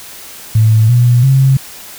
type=tone with pitch steps; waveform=sine; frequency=110.2 / 121.57 / 134.11 Hz; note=A2 / B2 / C3; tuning=+3 / -27 / +43 cents; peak=-5 dBFS; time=0.55-1.57 s; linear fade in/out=5 ms; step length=340 ms; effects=white hiss -32 dBFS RMS until 1.98 s